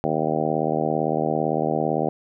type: harmonic tone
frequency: 77.78 Hz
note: D#2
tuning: in tune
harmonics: 2 / 3 / 4 / 5 / 6 / 7 / 8 / 9 / 10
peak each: -29 / -29 / -29 / -29 / -29 / -29 / -29 / -29 / -29 dBFS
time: 0.04-2.09 s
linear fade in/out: 0 ms
effects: none